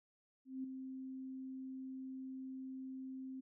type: tone with ADSR envelope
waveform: sine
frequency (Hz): 262.5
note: C4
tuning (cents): +6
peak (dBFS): -38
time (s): 0.45-3.41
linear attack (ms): 190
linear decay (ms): 5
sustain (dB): -6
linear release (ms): 15
effects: none